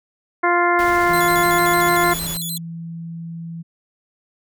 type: harmonic tone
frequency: 349.2 Hz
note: F4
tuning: in tune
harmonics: 1 / 2 / 3 / 4 / 5 / 6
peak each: -20 / -20 / -19 / -22 / -24 / -24 dBFS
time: 0.43-2.14 s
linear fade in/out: 10 ms
type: noise with tremolo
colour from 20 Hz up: pink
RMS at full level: -31 dBFS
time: 0.79-2.37 s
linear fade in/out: 0 ms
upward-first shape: triangle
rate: 14 Hz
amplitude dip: 25%
type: tone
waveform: sine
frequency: 166.5 Hz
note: E3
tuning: 18 cents sharp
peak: -28 dBFS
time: 1.08-3.63 s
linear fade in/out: 20 ms
type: tone with vibrato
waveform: 5% pulse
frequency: 3729 Hz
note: A#7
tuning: in tune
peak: -18 dBFS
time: 1.13-2.58 s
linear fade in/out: 5 ms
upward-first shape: square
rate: 6.6 Hz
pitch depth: 150 cents each way
effects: none